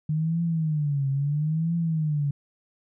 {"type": "tone with vibrato", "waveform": "sine", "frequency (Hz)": 151.8, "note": "D#3", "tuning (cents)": -42, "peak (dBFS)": -22, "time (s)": [0.09, 2.31], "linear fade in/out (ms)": 5, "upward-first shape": "triangle", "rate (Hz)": 0.75, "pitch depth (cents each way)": 200, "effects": []}